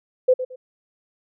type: tone with echo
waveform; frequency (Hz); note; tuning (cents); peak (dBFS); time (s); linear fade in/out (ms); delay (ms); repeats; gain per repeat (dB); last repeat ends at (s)
sine; 510; C5; -44; -11; 0.28-0.34; 10; 110; 2; -12; 0.56
effects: none